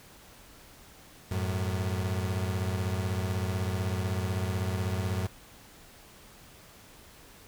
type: beating tone pair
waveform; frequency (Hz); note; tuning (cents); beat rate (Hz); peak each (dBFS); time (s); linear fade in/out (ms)
35% pulse; 92.5 / 108.5; F#2 / A2; 0 / -24; 16; -28 / -32; 1.31-5.27; 5
effects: pink hiss -53 dBFS RMS until 7.47 s